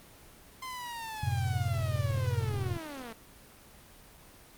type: linear sweep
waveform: sawtooth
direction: down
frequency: 1045 to 217.7 Hz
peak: -34 dBFS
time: 0.62-3.13 s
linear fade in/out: 5 ms
type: chord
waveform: sine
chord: F# diminished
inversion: none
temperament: equal with one note detuned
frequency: 91.86 / 110 / 130.81 Hz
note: F#2 / A2 / C3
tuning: -12 / 0 / 0 cents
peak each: -32 dBFS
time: 1.23-2.77 s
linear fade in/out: 5 ms
effects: pink hiss -54 dBFS RMS until 4.57 s + Opus 24 kbps